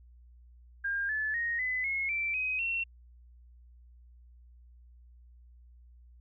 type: tone with pitch steps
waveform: sine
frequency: 1607 / 1732.3 / 1867.4 / 2013 / 2170 / 2339 / 2522 / 2718 Hz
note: G6 / A6 / A#6 / B6 / C#7 / D7 / D#7 / F7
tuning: +43 / -27 / +3 / +33 / -37 / -8 / +23 / -48 cents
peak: -29 dBFS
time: 0.84-2.84 s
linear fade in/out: 10 ms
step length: 250 ms
effects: added 60 Hz sine -53 dBFS peak until 6.2 s